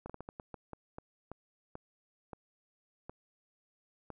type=slowing click train; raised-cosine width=1 ms; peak=-29 dBFS; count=14; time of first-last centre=0.06-4.103 s; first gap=36 ms; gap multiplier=1.32; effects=none